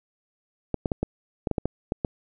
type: clicks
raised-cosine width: 2 ms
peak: -11 dBFS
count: 10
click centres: 0.743 / 0.858 / 0.918 / 1.03 / 1.472 / 1.513 / 1.582 / 1.656 / 1.921 / 2.048 s
effects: none